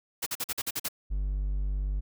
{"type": "noise bursts", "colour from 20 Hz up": "white", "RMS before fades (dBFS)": -31, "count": 8, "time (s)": [0.22, 0.887], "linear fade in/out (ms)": 10, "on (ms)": 44, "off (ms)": 45}
{"type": "tone", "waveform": "triangle", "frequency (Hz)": 49, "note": "G1", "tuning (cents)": 0, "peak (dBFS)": -25, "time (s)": [1.1, 2.01], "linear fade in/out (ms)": 20}
{"effects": []}